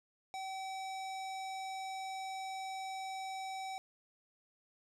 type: tone with low-pass filter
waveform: square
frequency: 766 Hz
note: G5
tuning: 40 cents flat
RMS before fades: -42 dBFS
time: 0.34-3.78 s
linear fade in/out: 0 ms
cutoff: 7200 Hz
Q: 1.1
effects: none